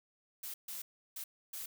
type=noise bursts at uneven times; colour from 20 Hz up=blue; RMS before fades=-43 dBFS; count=4; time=0.43-0.54 / 0.68-0.82 / 1.16-1.24 / 1.53-1.66 s; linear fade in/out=5 ms; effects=none